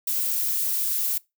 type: noise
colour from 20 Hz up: violet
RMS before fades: -25 dBFS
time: 0.07-1.18 s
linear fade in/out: 5 ms
effects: noise-tail reverb RT60 0.2 s tail -22 dB re dry